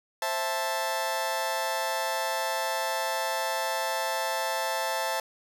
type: chord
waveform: sawtooth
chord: A minor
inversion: first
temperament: just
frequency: 528 / 660 / 880 Hz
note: C5 / E5 / A5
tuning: +16 / +2 / 0 cents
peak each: -30 / -29 / -26 dBFS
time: 0.22-5.2 s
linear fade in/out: 2 ms
effects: none